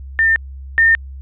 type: tone pair in turn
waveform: sine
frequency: 1803 / 1816.6 Hz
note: A6 / A#6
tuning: +42 / -45 cents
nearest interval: unison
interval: 13 cents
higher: second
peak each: -10 / -8 dBFS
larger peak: second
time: 0.19-0.36 / 0.78-0.95 s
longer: neither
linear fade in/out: 0 ms
effects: added 67 Hz sine -29 dBFS peak until 1.21 s + resampled to 8000 Hz